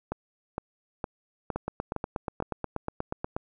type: two click trains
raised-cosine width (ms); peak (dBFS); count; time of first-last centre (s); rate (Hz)
1; -16 / -16; 6 / 16; 0.12-2.424 / 1.56-3.365; 2.17 / 8.31
effects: none